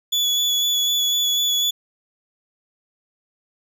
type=tone with vibrato; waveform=35% pulse; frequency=3423 Hz; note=A7; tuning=48 cents flat; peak=-16 dBFS; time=0.12-1.71 s; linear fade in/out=10 ms; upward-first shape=square; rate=4 Hz; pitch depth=14 cents each way; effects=none